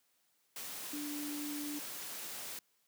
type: tone in noise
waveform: sine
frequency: 293.7 Hz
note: D4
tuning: in tune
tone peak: -39 dBFS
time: 0.93-1.79 s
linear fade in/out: 2 ms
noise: white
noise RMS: -44 dBFS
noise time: 0.56-2.59 s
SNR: +2 dB
effects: white hiss -75 dBFS RMS until 2.87 s + high-pass 150 Hz 12 dB/octave